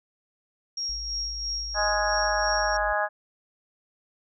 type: tone with tremolo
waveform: sine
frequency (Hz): 5588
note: F8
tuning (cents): 0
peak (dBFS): -27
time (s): 0.77-2.77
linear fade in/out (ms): 5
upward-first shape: sine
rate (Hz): 3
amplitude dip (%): 45
type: tone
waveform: sine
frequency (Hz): 51.91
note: G#1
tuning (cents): 0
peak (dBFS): -36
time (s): 0.89-2.93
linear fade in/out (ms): 5
type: harmonic tone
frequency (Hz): 207.7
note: G#3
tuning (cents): 0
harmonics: 3 / 4 / 5 / 6 / 7 / 8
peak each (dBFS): -28 / -28 / -34 / -32 / -35 / -28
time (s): 1.74-3.09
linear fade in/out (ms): 50
effects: none